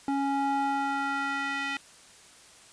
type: tone with band-pass filter sweep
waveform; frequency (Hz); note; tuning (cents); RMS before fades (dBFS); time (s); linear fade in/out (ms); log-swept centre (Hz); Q
square; 277.2; C#4; 0; -29; 0.08-1.77; 2; 560 to 2300; 1.9
effects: white hiss -53 dBFS RMS until 2.72 s + resampled to 22050 Hz